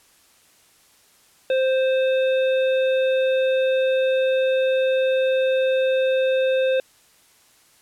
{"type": "harmonic tone", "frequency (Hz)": 523.3, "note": "C5", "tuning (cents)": 0, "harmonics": [1, 3, 5, 7], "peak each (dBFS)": [-17, -32, -32, -35], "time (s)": [1.5, 6.8], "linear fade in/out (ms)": 2, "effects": ["white hiss -56 dBFS RMS until 7.81 s", "low-pass 12000 Hz 12 dB/octave"]}